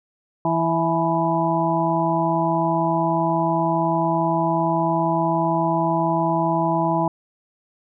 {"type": "harmonic tone with a mistuned harmonic", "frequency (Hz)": 164.81, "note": "E3", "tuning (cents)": 0, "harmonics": [1, 2, 4, 5, 6], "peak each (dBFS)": [-24, -24, -24, -24, -24], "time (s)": [0.45, 7.08], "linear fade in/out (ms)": 2, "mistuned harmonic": 5, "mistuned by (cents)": 37, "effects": []}